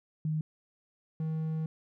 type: tone pair in turn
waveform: sine / triangle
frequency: 155.56 / 158.55 Hz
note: D#3 / D#3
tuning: 0 / +33 cents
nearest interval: unison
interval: 33 cents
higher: second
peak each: -28 dBFS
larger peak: neither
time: 0.25-0.41 / 1.2-1.66 s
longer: second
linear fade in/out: 2 ms
effects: none